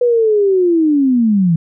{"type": "linear sweep", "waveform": "sine", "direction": "down", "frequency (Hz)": [493.9, 158.7], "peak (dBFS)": -9, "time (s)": [0.01, 1.56], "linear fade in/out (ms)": 5, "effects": []}